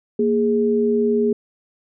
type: tone pair together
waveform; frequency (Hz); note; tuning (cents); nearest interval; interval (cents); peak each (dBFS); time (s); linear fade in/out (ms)
sine; 233.1 / 415.3; A#3 / G#4; 0 / 0; minor seventh; 1000; -19 / -17; 0.19-1.33; 5
effects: none